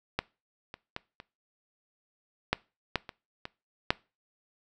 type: clicks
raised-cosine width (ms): 0.3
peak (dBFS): -11 / -24 / -18 / -27 / -8 / -10 / -23 / -21 / -6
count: 9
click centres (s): 0.19 / 0.741 / 0.964 / 1.201 / 2.53 / 2.957 / 3.092 / 3.454 / 3.905
effects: noise-tail reverb RT60 0.3 s tail -22 dB re dry